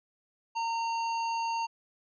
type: harmonic tone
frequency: 918 Hz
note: A#5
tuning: 27 cents flat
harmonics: 1 / 3 / 5 / 7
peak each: -29 / -40 / -44 / -49 dBFS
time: 0.55-1.67 s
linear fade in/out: 20 ms
effects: none